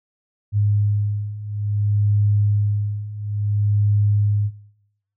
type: beating tone pair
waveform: sine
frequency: 103 / 103.58 Hz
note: G#2 / G#2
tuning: -14 / -4 cents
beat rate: 0.58 Hz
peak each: -22 / -19 dBFS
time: 0.52-4.51 s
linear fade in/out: 50 ms
effects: noise-tail reverb RT60 1.0 s tail -24 dB re dry